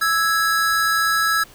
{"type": "tone pair together", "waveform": "square", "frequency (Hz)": [1318.5, 1661.2], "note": ["E6", "G#6"], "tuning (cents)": [0, 0], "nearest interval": "major third", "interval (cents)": 400, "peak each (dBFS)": -20, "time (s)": [0.01, 1.44], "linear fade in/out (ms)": 10, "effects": ["pink hiss -46 dBFS RMS until 1.54 s"]}